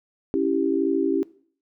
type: chord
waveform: sine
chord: C# diminished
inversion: none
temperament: equal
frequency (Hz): 277.2 / 329.6 / 392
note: C#4 / E4 / G4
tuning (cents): 0 / 0 / 0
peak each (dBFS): -24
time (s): 0.34-1.23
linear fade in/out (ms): 0
effects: noise-tail reverb RT60 0.5 s tail -20 dB re dry